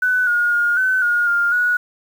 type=tone with pitch steps; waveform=sine; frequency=1498 / 1433 / 1425 / 1518 / 1431 / 1404 / 1461 Hz; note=F#6 / F6 / F6 / F#6 / F6 / F6 / F#6; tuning=+21 / +44 / +34 / +44 / +42 / +9 / -22 cents; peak=-14 dBFS; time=0.02-1.77 s; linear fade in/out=5 ms; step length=250 ms; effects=7-bit